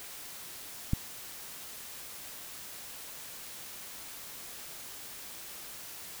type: click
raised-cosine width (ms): 5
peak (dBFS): -14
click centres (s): 0.934
effects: white hiss -45 dBFS RMS until 6.2 s